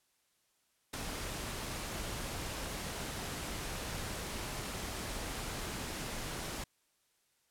pink noise with ADSR envelope, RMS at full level -35 dBFS, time 0.93-6.64 s, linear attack 10 ms, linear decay 3 ms, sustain -5 dB, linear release 5 ms, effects white hiss -75 dBFS RMS until 7.5 s + low-pass 12000 Hz 12 dB/octave

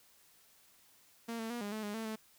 sawtooth tone with pitch steps, 230.9 / 224.3 / 239.3 / 204.5 / 216.8 / 206.4 / 223.5 / 218.5 Hz, A#3 / A3 / A#3 / G#3 / A3 / G#3 / A3 / A3, -16 / +34 / +46 / -26 / -25 / -10 / +27 / -12 cents, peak -34 dBFS, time 1.28-2.16 s, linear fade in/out 10 ms, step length 110 ms, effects white hiss -65 dBFS RMS until 2.38 s

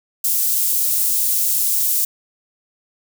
white high-pass noise, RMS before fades -18 dBFS, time 0.24-2.05 s, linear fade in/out 5 ms, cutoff 8300 Hz, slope 12 dB/octave, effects none

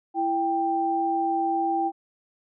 sine tone pair together, 333.4 / 787.3 Hz, E4 / G5, +20 / +7 cents, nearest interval octave + minor third, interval 1487 cents, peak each -27 / -23 dBFS, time 0.14-1.92 s, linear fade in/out 50 ms, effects none

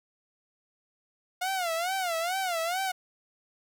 sawtooth tone with vibrato, 710 Hz, F5, 28 cents sharp, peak -24 dBFS, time 1.41-2.92 s, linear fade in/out 10 ms, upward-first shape sine, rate 2.3 Hz, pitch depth 150 cents each way, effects 10-bit

